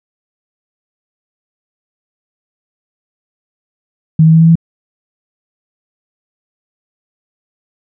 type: tone with pitch steps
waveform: sine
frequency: 158.9 / 160.56 / 162.24 / 163.93 / 165.65 Hz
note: D#3 / E3 / E3 / E3 / E3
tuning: +37 / -45 / -27 / -9 / +9 cents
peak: -3 dBFS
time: 4.19-4.555 s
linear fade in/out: 5 ms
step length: 73 ms
effects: none